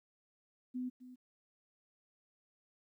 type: tone with echo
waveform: sine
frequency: 251.8 Hz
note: B3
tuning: 34 cents sharp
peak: -36 dBFS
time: 0.74-0.9 s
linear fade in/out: 20 ms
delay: 260 ms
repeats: 1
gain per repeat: -14 dB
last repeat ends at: 1.16 s
effects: 13-bit